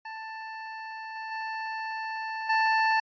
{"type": "tone with level steps", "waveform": "25% pulse", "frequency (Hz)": 884, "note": "A5", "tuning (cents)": 8, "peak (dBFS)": [-33, -31, -28, -18], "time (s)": [0.05, 3], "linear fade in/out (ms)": 5, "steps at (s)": [1.15, 1.31, 2.49], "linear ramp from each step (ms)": 10, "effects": ["resampled to 11025 Hz"]}